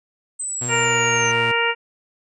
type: linear sweep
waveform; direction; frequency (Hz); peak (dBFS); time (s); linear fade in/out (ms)
sine; down; 8160 to 6120; -24; 0.39-1.32; 10
type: tone with pitch glide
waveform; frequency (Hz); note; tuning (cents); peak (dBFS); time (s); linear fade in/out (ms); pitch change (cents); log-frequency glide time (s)
sawtooth; 122.2 to 118.11; B2 to A#2; -18 to +23; -23; 0.61-1.52; 10; -59; 0.9-1.3
type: harmonic tone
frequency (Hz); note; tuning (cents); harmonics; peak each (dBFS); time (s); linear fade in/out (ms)
466.2; A#4; 0; 1 / 2 / 3 / 4 / 5 / 6; -24 / -24 / -24 / -24 / -24 / -24; 0.68-1.75; 50
effects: resampled to 24000 Hz